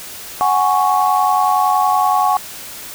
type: chord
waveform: sine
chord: F# suspended second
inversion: none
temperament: equal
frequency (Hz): 740 / 830.6 / 1108.7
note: F#5 / G#5 / C#6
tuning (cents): 0 / 0 / 0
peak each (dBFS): -16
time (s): 0.41-2.37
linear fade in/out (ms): 0
effects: white hiss -32 dBFS RMS until 2.94 s